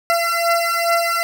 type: beating tone pair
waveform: 20% pulse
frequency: 678 / 680.4 Hz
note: E5 / F5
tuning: +49 / -45 cents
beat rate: 2.4 Hz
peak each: -14 dBFS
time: 0.1-1.23 s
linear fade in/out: 0 ms
effects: none